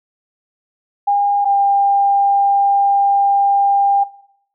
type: tone pair in turn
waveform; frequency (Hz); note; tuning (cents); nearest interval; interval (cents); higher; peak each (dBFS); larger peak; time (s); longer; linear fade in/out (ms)
sine; 810 / 798.8; G#5 / G5; -43 / +32; unison; 25; first; -11; neither; 1.07-1.45 / 1.45-4.04; second; 10
effects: noise-tail reverb RT60 0.7 s tail -18 dB re dry